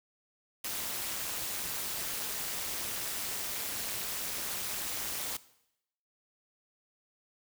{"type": "noise with amplitude modulation", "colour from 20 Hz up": "white", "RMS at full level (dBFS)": -33, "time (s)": [0.64, 5.37], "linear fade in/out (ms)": 5, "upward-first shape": "sine", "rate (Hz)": 214, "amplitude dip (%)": 75, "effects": ["noise-tail reverb RT60 0.8 s tail -18 dB re dry"]}